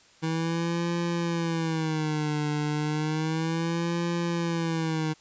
25% pulse tone with vibrato, 160 Hz, D#3, 49 cents sharp, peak -22 dBFS, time 0.22-5.14 s, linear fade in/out 20 ms, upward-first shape sine, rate 0.32 Hz, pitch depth 120 cents each way, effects white hiss -57 dBFS RMS until 5.2 s + resampled to 16000 Hz

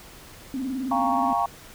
sine tone with vibrato, 261.8 Hz, C4, 1 cent sharp, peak -26 dBFS, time 0.54-1.33 s, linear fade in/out 0 ms, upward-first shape square, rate 19 Hz, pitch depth 81 cents each way
sine chord, G half-diminished seventh, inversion third, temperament equal with one note detuned, 698.5 / 800.9 / 932.3 / 1108.7 Hz, F5 / G5 / Bb5 / Db6, 0 / +37 / 0 / 0 cents, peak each -26 dBFS, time 0.91-1.46 s, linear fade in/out 5 ms
effects tanh soft clip ceiling -9 dBFS + pink hiss -46 dBFS RMS until 1.74 s

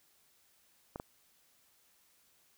clicks, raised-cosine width 1 ms, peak -26 dBFS, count 2, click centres 0.959 / 0.999 s, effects white hiss -69 dBFS RMS until 2.57 s

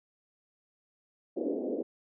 pink band-pass noise, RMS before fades -33 dBFS, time 1.36-1.83 s, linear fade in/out 10 ms, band 250 to 570 Hz, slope 48 dB/octave, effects none

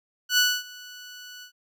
15% pulse tone with ADSR envelope, 1480 Hz, F#6, in tune, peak -10 dBFS, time 0.29-1.52 s, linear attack 89 ms, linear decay 250 ms, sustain -24 dB, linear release 92 ms, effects none

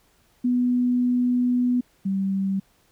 sine tone pair in turn, 246.9 / 193.8 Hz, B3 / G3, 0 / -20 cents, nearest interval major third, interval 420 cents, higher first, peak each -18 / -21 dBFS, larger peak first, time 0.44-1.81 / 2.05-2.6 s, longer first, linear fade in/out 10 ms, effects pink hiss -62 dBFS RMS until 2.91 s

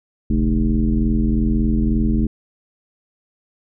sine tone with frequency modulation, 136.2 Hz, C#3, 30 cents flat, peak -14 dBFS, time 0.3-2.27 s, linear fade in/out 5 ms, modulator 83.4 Hz, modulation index 1.9, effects none

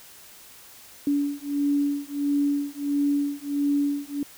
sine beating tone pair, 285.3 / 286.8 Hz, C#4 / D4, +50 / -41 cents, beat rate 1.5 Hz, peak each -25 dBFS, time 1.07-4.23 s, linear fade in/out 2 ms, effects white hiss -48 dBFS RMS until 4.37 s

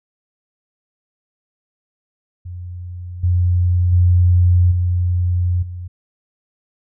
sine tone with level steps, 88.9 Hz, F2, 31 cents sharp, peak -27 / -12 / -9 / -14 / -26 dBFS, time 2.45-5.88 s, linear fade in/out 10 ms, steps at 3.23 / 3.92 / 4.71 / 5.62 s, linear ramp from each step 10 ms, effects none

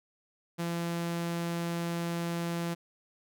sawtooth tone, 170 Hz, F3, 46 cents flat, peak -27 dBFS, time 0.58-2.75 s, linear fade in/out 20 ms, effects none

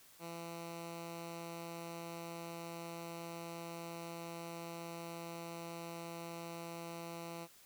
10% pulse tone, 168.4 Hz, E3, 37 cents sharp, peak -36 dBFS, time 0.19-7.48 s, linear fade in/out 50 ms, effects white hiss -62 dBFS RMS until 7.65 s

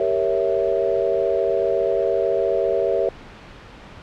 sine chord, G diminished seventh, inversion none, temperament equal, 392 / 466.2 / 554.4 / 659.3 Hz, G4 / Bb4 / Db5 / Fb5, 0 / 0 / 0 / 0 cents, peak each -23 dBFS, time 0-3.09 s, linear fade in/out 2 ms, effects pink hiss -41 dBFS RMS until 4.02 s + low-pass 3000 Hz 12 dB/octave

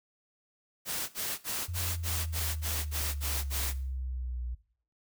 white noise bursts, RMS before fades -34 dBFS, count 10, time 0.85-3.736 s, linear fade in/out 50 ms, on 240 ms, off 54 ms
sine exponential sweep, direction down, 87.9 to 59.9 Hz, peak -33 dBFS, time 1.68-4.55 s, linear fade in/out 10 ms
effects noise-tail reverb RT60 0.5 s tail -17 dB re dry

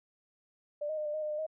sine tone with pitch steps, 590 / 623 / 608 / 596 / 619 / 607 / 603 / 628 Hz, D5 / D#5 / D#5 / D5 / D#5 / D#5 / D5 / D#5, +8 / +2 / -40 / +25 / -9 / -43 / +46 / +16 cents, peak -32 dBFS, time 0.81-1.466 s, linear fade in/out 10 ms, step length 82 ms, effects none

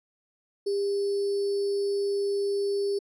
sine tone with sample-and-hold, 400.4 Hz, G4, 37 cents sharp, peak -24 dBFS, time 0.66-2.99 s, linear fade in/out 10 ms, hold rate 4900 Hz, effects low-pass 9000 Hz 12 dB/octave

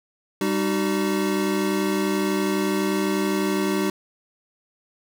square tone cluster, 197.5 / 306.6 / 378.4 Hz, G3 / D#4 / F#4, +13 / -25 / +39 cents, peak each -26 dBFS, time 0.41-3.9 s, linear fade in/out 2 ms, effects none

